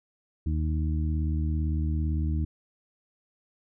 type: harmonic tone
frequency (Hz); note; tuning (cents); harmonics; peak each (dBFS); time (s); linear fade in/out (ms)
77.78; D#2; 0; 1 / 2 / 3 / 4; -25 / -33 / -37 / -37; 0.46-2.45; 5
effects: none